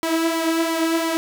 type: tone with flanger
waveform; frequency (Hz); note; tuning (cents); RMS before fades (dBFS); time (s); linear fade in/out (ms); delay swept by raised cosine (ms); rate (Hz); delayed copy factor
sawtooth; 327.7; E4; -10; -21; 0.03-1.17; 0; 0.93 to 3.83; 2.9; +0.55
effects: none